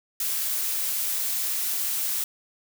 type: noise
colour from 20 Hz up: blue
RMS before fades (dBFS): -27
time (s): 0.2-2.24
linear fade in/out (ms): 2
effects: none